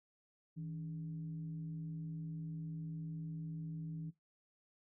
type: tone with frequency modulation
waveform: sine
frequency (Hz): 160.4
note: E3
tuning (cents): -47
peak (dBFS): -40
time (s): 0.56-4.11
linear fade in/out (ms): 20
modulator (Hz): 126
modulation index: 0.45
effects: noise-tail reverb RT60 0.2 s tail -20 dB re dry + high-pass 100 Hz 12 dB/octave